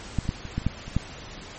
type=clicks; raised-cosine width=5 ms; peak=-10 / -26 / -12 / -25 / -13 / -26 / -9 / -24 / -9 dBFS; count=9; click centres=0.187 / 0.254 / 0.291 / 0.453 / 0.58 / 0.618 / 0.666 / 0.88 / 0.966 s; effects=pink hiss -41 dBFS RMS until 1.58 s + MP3 32 kbps